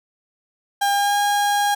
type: tone with pitch glide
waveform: 35% pulse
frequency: 804 to 816.6 Hz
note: G5 to G#5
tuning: +44 to -29 cents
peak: -15 dBFS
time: 0.81-1.75 s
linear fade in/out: 10 ms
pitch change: +27 cents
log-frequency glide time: 0.93-1.18 s
effects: none